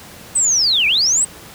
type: linear two-way sweep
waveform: sine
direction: down then up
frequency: 8300 to 2285 to 8300 Hz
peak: -12 dBFS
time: 0.35-1.25 s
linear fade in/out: 10 ms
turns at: 0.87 s
effects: pink hiss -38 dBFS RMS until 1.54 s + high-pass 60 Hz 12 dB/octave

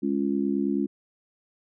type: chord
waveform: sine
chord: Db major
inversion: second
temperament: just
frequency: 207.9 / 277.2 / 346.5 Hz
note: Ab3 / Db4 / F4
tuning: +2 / 0 / -14 cents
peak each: -27 / -26 / -29 dBFS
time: 0.02-0.87 s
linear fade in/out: 20 ms
effects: none

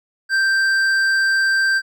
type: tone with hard clipping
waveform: sine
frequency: 1569 Hz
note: G6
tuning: 1 cent sharp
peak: -16 dBFS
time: 0.29-1.82 s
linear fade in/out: 50 ms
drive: 8 dB
effects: none

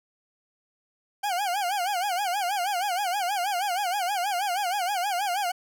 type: tone with vibrato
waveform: 40% pulse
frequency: 763 Hz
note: G5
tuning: 47 cents flat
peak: -24 dBFS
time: 1.23-5.52 s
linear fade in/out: 10 ms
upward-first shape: sine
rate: 6.3 Hz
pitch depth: 160 cents each way
effects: none

